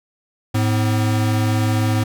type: tone pair together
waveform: square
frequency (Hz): 107.2 / 255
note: A2 / C4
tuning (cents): -45 / -44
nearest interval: octave + minor third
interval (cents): 1501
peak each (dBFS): -17 / -24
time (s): 0.54-2.04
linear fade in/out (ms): 10
effects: none